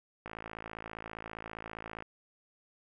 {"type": "click train", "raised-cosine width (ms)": 0.5, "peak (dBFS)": -26, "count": 98, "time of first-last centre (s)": [0.26, 2.024], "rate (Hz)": 55, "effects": []}